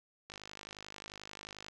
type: click train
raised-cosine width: 0.2 ms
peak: -28 dBFS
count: 72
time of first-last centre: 0.3-1.684 s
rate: 51.3 Hz
effects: none